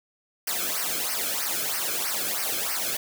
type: noise with flanger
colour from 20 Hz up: white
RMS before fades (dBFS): -28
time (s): 0.47-2.97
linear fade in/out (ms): 5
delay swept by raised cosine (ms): 0.27 to 1.09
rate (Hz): 3.1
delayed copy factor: -0.85
effects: none